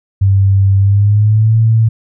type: tone with pitch glide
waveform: sine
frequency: 97.7 to 112.23 Hz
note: G2 to A2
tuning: -5 to +35 cents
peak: -6 dBFS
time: 0.21-1.89 s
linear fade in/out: 10 ms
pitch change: +240 cents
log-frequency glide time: 0.78-1.57 s
effects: none